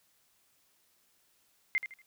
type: tone with echo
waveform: sine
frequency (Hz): 2093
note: C7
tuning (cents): 0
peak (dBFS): -25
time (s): 1.75-1.78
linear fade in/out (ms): 0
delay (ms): 79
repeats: 3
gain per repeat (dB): -10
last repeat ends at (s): 2.017
effects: white hiss -70 dBFS RMS until 2.06 s